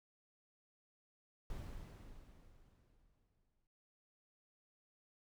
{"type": "noise with exponential decay", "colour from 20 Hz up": "brown", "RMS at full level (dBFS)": -44, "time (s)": [1.5, 3.67], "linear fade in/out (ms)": 1, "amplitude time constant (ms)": 470, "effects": []}